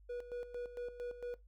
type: tone with tremolo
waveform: triangle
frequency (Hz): 485.9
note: B4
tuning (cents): -28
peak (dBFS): -37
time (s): 0.09-1.35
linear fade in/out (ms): 10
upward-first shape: square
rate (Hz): 4.4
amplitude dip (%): 70
effects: noise-tail reverb RT60 0.2 s tail -18 dB re dry + added 50 Hz sine -58 dBFS peak until 1.47 s

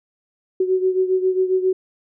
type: beating tone pair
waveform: sine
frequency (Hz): 371.9 / 379.3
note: F#4 / F#4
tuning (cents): +9 / +43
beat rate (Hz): 7.4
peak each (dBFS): -17 / -22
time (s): 0.6-1.73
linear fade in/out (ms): 5
effects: none

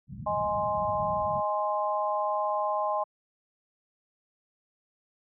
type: low-pass noise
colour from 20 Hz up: pink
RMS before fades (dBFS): -36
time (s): 0.07-1.43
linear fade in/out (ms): 50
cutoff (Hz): 210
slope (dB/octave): 48
type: chord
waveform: sine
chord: Ab major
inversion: second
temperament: equal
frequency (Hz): 622.3 / 830.6 / 1046.5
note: Eb5 / Ab5 / C6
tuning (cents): 0 / 0 / 0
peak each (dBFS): -30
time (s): 0.26-3.04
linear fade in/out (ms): 10
effects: high-pass 100 Hz 12 dB/octave

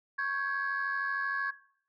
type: tone cluster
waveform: sine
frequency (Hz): 1104 / 1584 / 1677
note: C#6 / G6 / G#6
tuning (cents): -7 / +18 / +16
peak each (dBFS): -35 / -36 / -30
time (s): 0.18-1.51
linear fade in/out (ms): 10
effects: noise-tail reverb RT60 0.6 s tail -18 dB re dry + tanh soft clip ceiling -24 dBFS

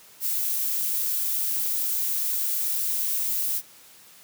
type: noise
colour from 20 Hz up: violet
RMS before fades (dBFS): -26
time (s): 0.2-3.62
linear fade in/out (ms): 50
effects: white hiss -51 dBFS RMS until 4.23 s + high-pass 80 Hz 12 dB/octave

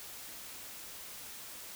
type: silence
effects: white hiss -47 dBFS RMS until 1.75 s

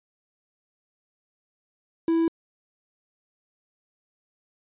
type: tone with quantisation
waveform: triangle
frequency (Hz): 329.6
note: E4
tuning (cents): 0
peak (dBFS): -17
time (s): 2.08-2.28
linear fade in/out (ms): 2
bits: 7
effects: resampled to 8000 Hz

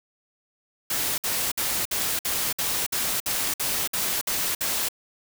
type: noise bursts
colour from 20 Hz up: white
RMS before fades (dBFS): -26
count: 12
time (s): 0.9-4.887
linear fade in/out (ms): 5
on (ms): 280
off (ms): 57
effects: none

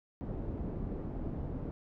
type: low-pass noise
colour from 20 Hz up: pink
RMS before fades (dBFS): -38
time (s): 0.21-1.71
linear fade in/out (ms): 0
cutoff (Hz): 410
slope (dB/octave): 12
effects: none

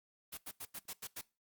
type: noise bursts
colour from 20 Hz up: white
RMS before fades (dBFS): -44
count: 7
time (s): 0.32-1.215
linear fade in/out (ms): 10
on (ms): 55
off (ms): 85
effects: noise-tail reverb RT60 0.3 s tail -22 dB re dry + Opus 32 kbps

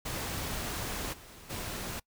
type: noise with level steps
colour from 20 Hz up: pink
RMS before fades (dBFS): -36 / -51 / -38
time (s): 0.05-2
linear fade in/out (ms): 10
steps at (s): 1.12 / 1.49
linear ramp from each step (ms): 20
effects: noise-tail reverb RT60 0.1 s tail -24 dB re dry

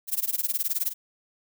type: noise with tremolo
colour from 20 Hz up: violet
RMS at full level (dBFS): -24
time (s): 0.07-0.94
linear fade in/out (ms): 50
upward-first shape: sine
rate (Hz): 19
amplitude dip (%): 95
effects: none

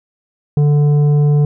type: tone with tanh clipping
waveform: sine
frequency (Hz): 146.83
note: D3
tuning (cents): 0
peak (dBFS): -10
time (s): 0.57-1.45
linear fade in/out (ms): 2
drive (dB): 8
effects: none

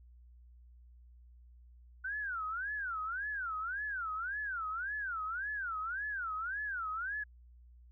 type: tone with vibrato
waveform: sine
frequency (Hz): 1471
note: F#6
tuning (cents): -11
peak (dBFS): -35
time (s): 2.04-7.24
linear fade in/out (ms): 10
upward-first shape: sine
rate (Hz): 1.8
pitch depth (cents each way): 270
effects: added 60 Hz sine -55 dBFS peak until 7.91 s

